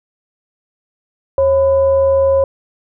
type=tone with frequency modulation; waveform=sine; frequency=543 Hz; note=C#5; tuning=36 cents flat; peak=-9 dBFS; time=1.38-2.44 s; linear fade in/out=2 ms; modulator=460 Hz; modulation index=0.33; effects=none